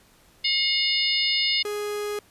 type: harmonic tone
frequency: 720 Hz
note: F#5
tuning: 47 cents flat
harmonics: 3 / 4 / 5 / 6 / 7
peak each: -27 / -27 / -27 / -27 / -27 dBFS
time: 0.44-1.63 s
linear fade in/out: 10 ms
type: tone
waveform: 45% pulse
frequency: 415.3 Hz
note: G#4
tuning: in tune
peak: -27 dBFS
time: 1.65-2.19 s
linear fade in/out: 2 ms
effects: pink hiss -57 dBFS RMS until 2.3 s + resampled to 32000 Hz